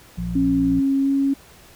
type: harmonic tone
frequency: 58.27 Hz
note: A#1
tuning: in tune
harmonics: 1 / 2 / 3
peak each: -29 / -33 / -25 dBFS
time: 0.17-0.81 s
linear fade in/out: 20 ms
type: tone with pitch glide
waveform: sine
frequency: 272.8 to 275.2 Hz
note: C#4 to C#4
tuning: -28 to -12 cents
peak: -16 dBFS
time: 0.35-1.34 s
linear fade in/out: 10 ms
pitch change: +16 cents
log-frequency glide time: 1.02-1.09 s
effects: pink hiss -48 dBFS RMS until 1.75 s